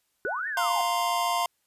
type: linear two-way sweep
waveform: sine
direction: up then down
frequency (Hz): 350.2 to 1858 to 699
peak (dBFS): -29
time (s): 0.25-0.81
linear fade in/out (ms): 0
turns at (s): 0.48
type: tone with exponential decay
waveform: sine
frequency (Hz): 1480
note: F#6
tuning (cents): 0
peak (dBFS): -28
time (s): 0.25-1.13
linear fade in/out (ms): 1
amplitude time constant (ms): 190
type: chord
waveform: square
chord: F suspended fourth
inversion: none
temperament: equal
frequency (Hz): 698.5 / 932.3 / 1046.5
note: F5 / Bb5 / C6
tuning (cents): 0 / 0 / 0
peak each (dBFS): -29 / -30 / -29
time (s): 0.57-1.46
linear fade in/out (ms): 2
effects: white hiss -73 dBFS RMS until 1.66 s + resampled to 32000 Hz